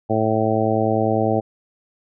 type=harmonic tone; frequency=110 Hz; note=A2; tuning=in tune; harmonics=1 / 2 / 3 / 4 / 5 / 6 / 7; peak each=-24 / -24 / -24 / -24 / -24 / -24 / -24 dBFS; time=0.09-1.41 s; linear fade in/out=20 ms; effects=none